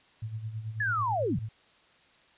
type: tone with tremolo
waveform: sine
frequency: 110 Hz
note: A2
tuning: in tune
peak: -31 dBFS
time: 0.22-1.49 s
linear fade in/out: 5 ms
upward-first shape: sine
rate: 9.2 Hz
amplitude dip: 65%
type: linear sweep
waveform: sine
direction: down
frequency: 1753 to 78.3 Hz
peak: -26 dBFS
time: 0.8-1.39 s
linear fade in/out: 5 ms
effects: white hiss -61 dBFS RMS until 2.37 s + resampled to 8000 Hz